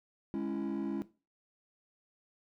triangle chord, C# minor, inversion second, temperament just, 207.9 / 277.2 / 332.6 Hz, G#3 / C#4 / E4, +2 / 0 / +16 cents, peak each -34 dBFS, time 0.34-1.02 s, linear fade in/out 0 ms, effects noise-tail reverb RT60 0.3 s tail -17 dB re dry + tanh soft clip ceiling -27 dBFS

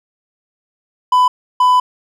triangle tone pair in turn, 1000 / 1000 Hz, B5 / B5, +21 / +21 cents, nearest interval unison, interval 0 cents, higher neither, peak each -6 dBFS, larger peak neither, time 1.12-1.28 / 1.6-1.8 s, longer second, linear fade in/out 5 ms, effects none

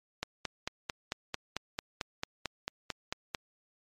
click train, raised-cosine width 0.2 ms, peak -15 dBFS, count 15, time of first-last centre 0.23-3.348 s, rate 4.49 Hz, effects MP3 64 kbps

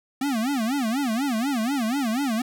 square tone with vibrato, 250 Hz, B3, 21 cents sharp, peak -23 dBFS, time 0.21-2.42 s, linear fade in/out 5 ms, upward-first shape sine, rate 4.1 Hz, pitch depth 250 cents each way, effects none

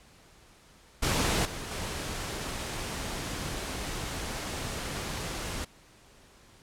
pink noise with level steps, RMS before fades -27 / -38 / -35 dBFS, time 1.02-5.65 s, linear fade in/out 10 ms, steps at 1.45 / 1.71 s, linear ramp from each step 5 ms, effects pink hiss -57 dBFS RMS until 6.62 s + low-pass 10000 Hz 12 dB/octave

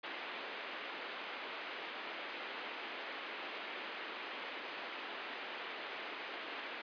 white band-pass noise, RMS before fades -45 dBFS, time 0.03-6.82 s, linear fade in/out 10 ms, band 280 to 3000 Hz, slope 24 dB/octave, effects resampled to 11025 Hz

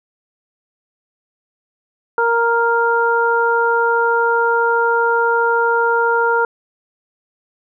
harmonic tone, 466.2 Hz, A#4, in tune, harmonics 1 / 2 / 3, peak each -17 / -17 / -17 dBFS, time 2.18-6.45 s, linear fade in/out 2 ms, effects none

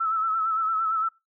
sine tone with vibrato, 1312 Hz, E6, 9 cents flat, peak -22 dBFS, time 0-1.09 s, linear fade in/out 10 ms, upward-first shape sine, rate 8.8 Hz, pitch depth 45 cents each way, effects noise-tail reverb RT60 0.2 s tail -19 dB re dry

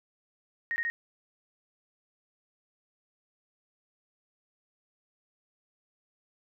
sine tone bursts, 1864.7 Hz, A#6, in tune, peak -28 dBFS, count 3, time 0.71-0.9 s, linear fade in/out 0 ms, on 50 ms, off 20 ms, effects none

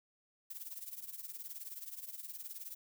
violet noise with tremolo, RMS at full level -43 dBFS, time 0.5-2.75 s, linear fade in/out 5 ms, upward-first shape triangle, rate 19 Hz, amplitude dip 85%, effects none

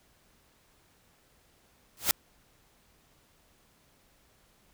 white noise with exponential growth, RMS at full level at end -20 dBFS, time 1.97-2.11 s, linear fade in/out 1 ms, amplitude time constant 30 ms, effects pink hiss -65 dBFS RMS until 4.73 s

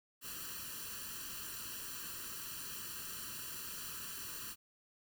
white noise with comb filter, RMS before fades -45 dBFS, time 0.21-4.56 s, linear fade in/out 50 ms, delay 0.69 ms, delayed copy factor +0.9, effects none

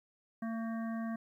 harmonic tone with a mistuned harmonic, 226.2 Hz, A3, 48 cents sharp, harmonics 1 / 3 / 5 / 7 / 8, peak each -35 / -45 / -49 / -52 / -53 dBFS, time 0.42-1.16 s, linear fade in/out 5 ms, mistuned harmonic 8, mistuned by +41 cents, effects 12-bit

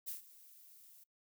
violet noise with ADSR envelope, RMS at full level -41 dBFS, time 0.06-1.04 s, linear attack 24 ms, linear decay 130 ms, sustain -19 dB, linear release 7 ms, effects noise-tail reverb RT60 0.1 s tail -22 dB re dry

